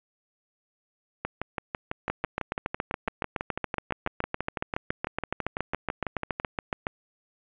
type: two click trains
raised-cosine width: 0.5 ms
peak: -12 / -14 dBFS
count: 35 / 32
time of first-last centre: 2.1-6.869 / 1.25-6.4 s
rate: 7.13 / 6.02 Hz
effects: resampled to 8000 Hz + 9-bit